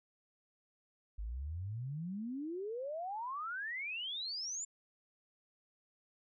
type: exponential sweep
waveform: sine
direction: up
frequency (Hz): 49.11 to 7300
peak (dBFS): -38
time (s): 1.18-4.65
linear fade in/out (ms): 10
effects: none